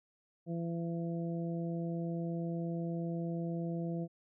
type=harmonic tone; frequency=168.4 Hz; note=E3; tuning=37 cents sharp; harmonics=1 / 2 / 3 / 4; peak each=-35 / -41 / -45 / -47 dBFS; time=0.46-4.08 s; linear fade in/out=50 ms; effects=none